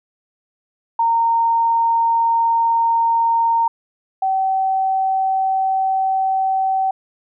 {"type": "tone pair in turn", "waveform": "sine", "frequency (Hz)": [921, 765.8], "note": ["A#5", "G5"], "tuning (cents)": [-21, -41], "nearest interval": "minor third", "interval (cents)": 320, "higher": "first", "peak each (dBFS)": [-13, -15], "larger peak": "first", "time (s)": [[0.99, 3.68], [4.22, 6.91]], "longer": "neither", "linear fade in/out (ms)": 5, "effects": []}